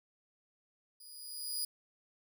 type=tone with level ramp; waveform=15% pulse; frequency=4916 Hz; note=D#8; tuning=22 cents flat; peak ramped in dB=-46 to -26 dBFS; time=1-1.65 s; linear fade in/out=5 ms; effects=none